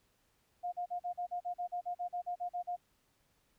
sine tone bursts, 710 Hz, F5, 28 cents sharp, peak -34 dBFS, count 16, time 0.63-2.765 s, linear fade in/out 20 ms, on 95 ms, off 41 ms, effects pink hiss -74 dBFS RMS until 3.58 s

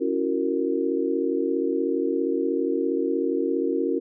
sine chord, F# dominant seventh, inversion second, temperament just, 277.5 / 333 / 370 / 462.5 Hz, C#4 / E4 / F#4 / A#4, +2 / +18 / 0 / -14 cents, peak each -27 dBFS, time 0-4 s, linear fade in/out 20 ms, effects none

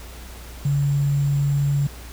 sine tone with sample-and-hold, 141.8 Hz, C#3, 40 cents sharp, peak -17 dBFS, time 0.65-1.87 s, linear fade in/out 5 ms, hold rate 7350 Hz, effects added 60 Hz sine -37 dBFS peak until 2.12 s + pink hiss -42 dBFS RMS until 2.12 s

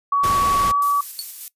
sine tone with pitch glide, 1128 to 1143.7 Hz, C#6 to D6, +30 to -46 cents, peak -15 dBFS, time 0.12-1.01 s, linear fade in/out 5 ms, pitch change +24 cents, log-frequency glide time 0.61-0.78 s
pink noise, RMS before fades -27 dBFS, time 0.23-0.72 s, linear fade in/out 10 ms
violet noise with tremolo, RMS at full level -30 dBFS, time 0.82-1.48 s, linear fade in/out 0 ms, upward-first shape square, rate 5.1 Hz, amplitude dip 30%
sawtooth tone with exponential decay, 4439 Hz, C#8, 2 cents sharp, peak -18 dBFS, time 1.19-1.28 s, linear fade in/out 0 ms, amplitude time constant 18 ms
effects noise-tail reverb RT60 0.1 s tail -20 dB re dry + resampled to 32000 Hz

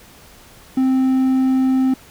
triangle tone, 261.6 Hz, C4, in tune, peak -11 dBFS, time 0.77-1.94 s, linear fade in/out 5 ms, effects pink hiss -45 dBFS RMS until 2.1 s

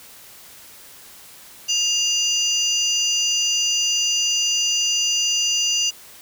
sine tone cluster, 2817 / 4806 / 6020 / 6970 Hz, F7 / D8 / F#8 / A8, +14 / +39 / +29 / -17 cents, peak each -21 / -25 / -22 / -29 dBFS, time 1.68-5.91 s, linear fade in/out 20 ms, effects white hiss -44 dBFS RMS until 6.21 s

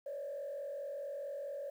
sine tone with frequency modulation, 567 Hz, C#5, 39 cents sharp, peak -38 dBFS, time 0.06-1.7 s, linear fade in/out 5 ms, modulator 44.6 Hz, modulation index 0.85, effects tanh soft clip ceiling -35 dBFS + 11-bit

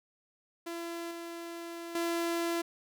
sawtooth tone with level steps, 338.3 Hz, E4, 45 cents sharp, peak -33 / -36 / -26 dBFS, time 0.66-2.62 s, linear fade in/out 10 ms, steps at 1.11 / 1.95 s, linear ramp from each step 2 ms, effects none

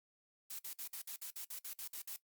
blue noise bursts, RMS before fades -45 dBFS, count 12, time 0.5-2.163 s, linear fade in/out 5 ms, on 90 ms, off 53 ms, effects noise-tail reverb RT60 0.1 s tail -17 dB re dry + Opus 48 kbps

